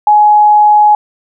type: tone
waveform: sine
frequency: 840 Hz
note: G#5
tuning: 19 cents sharp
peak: -3 dBFS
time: 0.07-0.95 s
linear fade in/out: 2 ms
effects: none

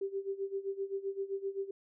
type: tone with tremolo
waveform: sine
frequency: 392 Hz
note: G4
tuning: in tune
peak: -31 dBFS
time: 0.01-1.71 s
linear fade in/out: 5 ms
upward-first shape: sine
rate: 7.7 Hz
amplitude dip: 85%
effects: none

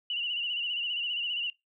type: tone with vibrato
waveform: sine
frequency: 2867 Hz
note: F7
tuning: 45 cents sharp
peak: -29 dBFS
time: 0.1-1.5 s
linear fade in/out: 2 ms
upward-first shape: sine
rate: 15 Hz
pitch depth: 70 cents each way
effects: noise-tail reverb RT60 0.2 s tail -24 dB re dry

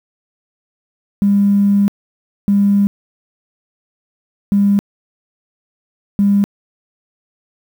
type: tone bursts at uneven times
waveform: triangle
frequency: 201.2 Hz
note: G3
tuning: 45 cents sharp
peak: -5 dBFS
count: 4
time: 1.22-1.88 / 2.48-2.87 / 4.52-4.79 / 6.19-6.44 s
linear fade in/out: 0 ms
effects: tanh soft clip ceiling -7 dBFS + 7-bit

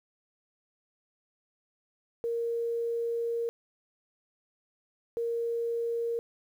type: tone bursts at uneven times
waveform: sine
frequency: 466.2 Hz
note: A#4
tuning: in tune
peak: -28 dBFS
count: 2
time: 2.24-3.49 / 5.17-6.19 s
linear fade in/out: 0 ms
effects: 10-bit

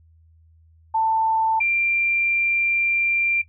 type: tone pair in turn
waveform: sine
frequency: 889 / 2373 Hz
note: A5 / D7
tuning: +18 / +17 cents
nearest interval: octave + perfect fourth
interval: 1699 cents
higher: second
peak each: -17 dBFS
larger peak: neither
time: 0.94-1.6 / 1.6-3.42 s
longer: second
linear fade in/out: 10 ms
effects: noise-tail reverb RT60 0.1 s tail -17 dB re dry + added 81 Hz sine -51 dBFS peak until 3.48 s

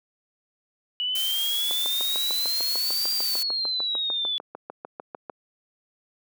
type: exponential two-way sweep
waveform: sine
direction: up then down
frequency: 2938 to 4747 to 3430 Hz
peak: -24 dBFS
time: 1-4.38 s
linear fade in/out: 0 ms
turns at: 3.12 s
type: noise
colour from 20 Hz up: blue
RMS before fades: -31 dBFS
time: 1.15-3.43 s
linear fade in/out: 5 ms
type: click train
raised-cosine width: 1 ms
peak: -19 dBFS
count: 25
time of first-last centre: 1.71-5.297 s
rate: 6.69 Hz
effects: high-pass 400 Hz 12 dB/octave

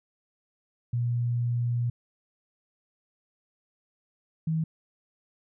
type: tone pair in turn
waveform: sine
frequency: 120 / 160.18 Hz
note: B2 / E3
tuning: -49 / -49 cents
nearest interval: perfect fourth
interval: 500 cents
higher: second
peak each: -24 dBFS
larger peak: neither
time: 0.93-1.9 / 4.47-4.64 s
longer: first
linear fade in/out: 5 ms
effects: none

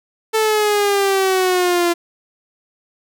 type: exponential sweep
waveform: sawtooth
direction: down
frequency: 442.5 to 341.9 Hz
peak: -10 dBFS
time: 0.33-1.94 s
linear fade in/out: 20 ms
effects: none

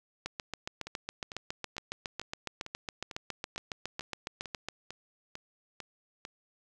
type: two click trains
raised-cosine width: 0.2 ms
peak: -24 / -18 dBFS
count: 13 / 33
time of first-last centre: 0.87-6.251 / 0.26-4.686 s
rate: 2.23 / 7.23 Hz
effects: none

